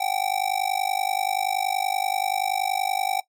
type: tone with amplitude modulation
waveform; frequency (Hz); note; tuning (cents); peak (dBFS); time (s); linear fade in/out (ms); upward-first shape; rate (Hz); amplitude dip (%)
square; 770; G5; -31; -19; 0-3.21; 10; sine; 50.5; 100
effects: noise-tail reverb RT60 0.1 s tail -18 dB re dry